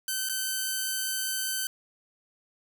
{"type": "tone with dropouts", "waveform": "5% pulse", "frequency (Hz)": 1535, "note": "G6", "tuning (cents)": -37, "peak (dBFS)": -17, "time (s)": [0.08, 1.67], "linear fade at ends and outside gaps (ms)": 2, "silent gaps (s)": [0.289, 0.295], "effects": []}